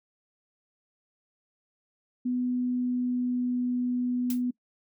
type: tone with pitch glide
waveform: sine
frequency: 248.7 to 247.3 Hz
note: B3 to B3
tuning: +12 to +3 cents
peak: -25 dBFS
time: 2.25-4.51 s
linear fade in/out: 10 ms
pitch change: -9 cents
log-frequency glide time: 2.54-3.65 s
type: noise with exponential decay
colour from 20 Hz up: blue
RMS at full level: -32 dBFS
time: 4.3-4.42 s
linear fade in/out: 2 ms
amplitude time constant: 25 ms
effects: noise-tail reverb RT60 0.1 s tail -22 dB re dry